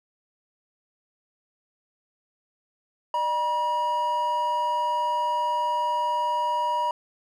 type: tone pair together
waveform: triangle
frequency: 605 / 960.4 Hz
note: D#5 / B5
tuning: -49 / -49 cents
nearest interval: minor sixth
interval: 800 cents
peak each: -30 / -21 dBFS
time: 3.14-6.91 s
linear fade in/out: 2 ms
effects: none